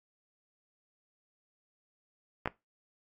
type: clicks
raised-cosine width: 0.5 ms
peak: -16 dBFS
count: 2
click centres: 2.458 / 2.475 s
effects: noise-tail reverb RT60 0.2 s tail -19 dB re dry + AAC 64 kbps